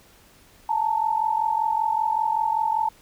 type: tone pair together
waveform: sine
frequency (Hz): 865.8 / 911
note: A5 / A#5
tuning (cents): -28 / -40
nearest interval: minor second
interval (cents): 88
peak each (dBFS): -23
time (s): 0.69-2.89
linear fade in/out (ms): 5
effects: pink hiss -54 dBFS RMS until 3.01 s